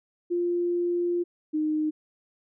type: tone pair in turn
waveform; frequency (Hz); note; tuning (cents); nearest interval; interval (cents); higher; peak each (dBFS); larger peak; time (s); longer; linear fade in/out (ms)
sine; 349.2 / 307.7; F4 / D#4; 0 / -19; major second; 219; first; -23; neither; 0.3-1.24 / 1.53-1.91; first; 20
effects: none